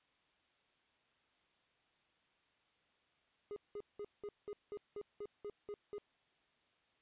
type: tone bursts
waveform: triangle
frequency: 412.5 Hz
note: G#4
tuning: 12 cents flat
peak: -40 dBFS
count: 11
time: 3.51-5.982 s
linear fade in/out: 0 ms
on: 52 ms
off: 190 ms
effects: white hiss -75 dBFS RMS until 7.01 s + resampled to 8000 Hz